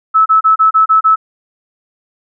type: tone bursts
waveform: sine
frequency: 1303 Hz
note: E6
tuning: 20 cents flat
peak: -5 dBFS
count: 7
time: 0.14-1.16 s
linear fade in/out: 20 ms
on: 120 ms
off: 30 ms
effects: none